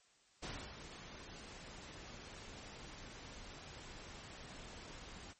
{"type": "noise with ADSR envelope", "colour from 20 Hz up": "pink", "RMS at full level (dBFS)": -44, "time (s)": [0.42, 5.34], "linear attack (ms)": 14, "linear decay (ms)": 290, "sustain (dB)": -8, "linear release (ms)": 31, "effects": ["white hiss -70 dBFS RMS until 5.39 s", "MP3 32 kbps"]}